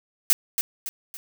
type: noise with echo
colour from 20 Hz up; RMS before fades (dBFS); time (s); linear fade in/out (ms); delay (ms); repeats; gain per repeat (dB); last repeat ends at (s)
blue; -17; 0.3-0.33; 0; 280; 3; -7; 1.17
effects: none